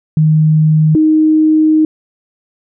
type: tone pair in turn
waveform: sine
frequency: 155.56 / 311.7 Hz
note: D#3 / D#4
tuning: 0 / +3 cents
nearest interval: octave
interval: 1203 cents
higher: second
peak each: -6 dBFS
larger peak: neither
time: 0.17-0.95 / 0.95-1.85 s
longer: second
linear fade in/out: 2 ms
effects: none